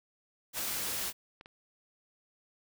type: noise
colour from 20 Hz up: white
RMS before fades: -35 dBFS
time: 0.53-1.13 s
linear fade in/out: 50 ms
type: clicks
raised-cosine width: 0.3 ms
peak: -33 dBFS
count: 2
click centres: 1.411 / 1.459 s
effects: none